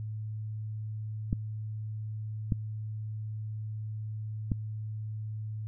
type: clicks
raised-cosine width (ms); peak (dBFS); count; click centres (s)
5; -15; 3; 1.329 / 2.522 / 4.518
effects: added 108 Hz sine -34 dBFS peak until 5.67 s